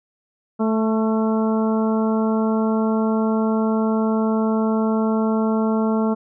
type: harmonic tone with a mistuned harmonic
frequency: 220 Hz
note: A3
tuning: in tune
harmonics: 1 / 2 / 3 / 4 / 5 / 6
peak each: -18 / -24 / -28 / -30 / -32 / -34 dBFS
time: 0.59-6.15 s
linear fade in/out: 20 ms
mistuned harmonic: 6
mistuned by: +39 cents
effects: none